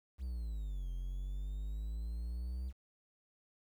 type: exponential two-way sweep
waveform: triangle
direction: down then up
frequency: 65.7 to 43.67 to 64.6 Hz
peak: -35 dBFS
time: 0.18-2.73 s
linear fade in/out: 50 ms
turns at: 0.91 s
effects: 11-bit